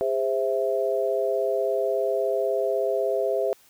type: chord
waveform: sine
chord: Ab augmented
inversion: none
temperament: equal with one note detuned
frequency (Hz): 407 / 523.3 / 659.3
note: Ab4 / C5 / E5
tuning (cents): -35 / 0 / 0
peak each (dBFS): -26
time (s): 0.01-3.53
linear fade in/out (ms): 0
effects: white hiss -57 dBFS RMS until 3.69 s